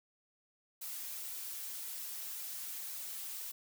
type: noise with flanger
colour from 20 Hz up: blue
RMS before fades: -43 dBFS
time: 0.81-3.52 s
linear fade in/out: 10 ms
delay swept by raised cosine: 2 to 7.6 ms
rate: 1.9 Hz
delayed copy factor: +0.65
effects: none